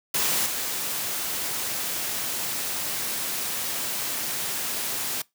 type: noise with level steps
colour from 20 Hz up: white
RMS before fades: -24 / -29 dBFS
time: 0.14-5.22 s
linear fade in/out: 5 ms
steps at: 0.46 s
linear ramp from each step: 2 ms
effects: noise-tail reverb RT60 0.2 s tail -23 dB re dry + high-pass 100 Hz 12 dB/octave

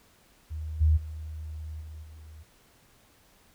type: tone with level steps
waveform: sine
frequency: 77.78 Hz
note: D#2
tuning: in tune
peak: -32 / -18 / -35 / -39 / -44 dBFS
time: 0.5-2.44 s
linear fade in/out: 20 ms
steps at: 0.8 / 0.96 / 1.8 / 2.02 s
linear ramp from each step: 20 ms
effects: pink hiss -61 dBFS RMS until 3.54 s

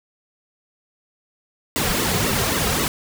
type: noise with flanger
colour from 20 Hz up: pink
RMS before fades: -21 dBFS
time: 1.76-2.88 s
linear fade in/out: 0 ms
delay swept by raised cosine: 1.2 to 3.5 ms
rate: 3.8 Hz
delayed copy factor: -1
effects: none

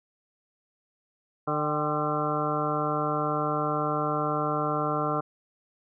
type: harmonic tone with a mistuned harmonic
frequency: 150 Hz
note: D3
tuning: 37 cents sharp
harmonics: 1 / 2 / 3 / 4 / 5 / 7 / 8 / 9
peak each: -33 / -33 / -33 / -33 / -33 / -33 / -33 / -33 dBFS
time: 1.47-5.21 s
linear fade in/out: 10 ms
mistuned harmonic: 5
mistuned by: +41 cents
effects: none

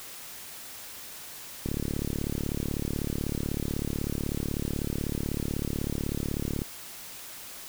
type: click train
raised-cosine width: 3 ms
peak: -17 dBFS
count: 180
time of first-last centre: 1.66-6.618 s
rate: 36.1 Hz
effects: white hiss -43 dBFS RMS until 7.68 s

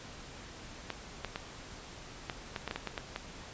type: clicks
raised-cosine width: 0.3 ms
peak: -19 dBFS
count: 11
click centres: 0.903 / 1.247 / 1.359 / 2.298 / 2.562 / 2.677 / 2.711 / 2.76 / 2.873 / 2.978 / 3.161 s
effects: pink hiss -48 dBFS RMS until 3.53 s + resampled to 16000 Hz

